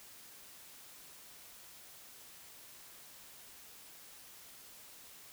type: silence
effects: white hiss -55 dBFS RMS until 5.32 s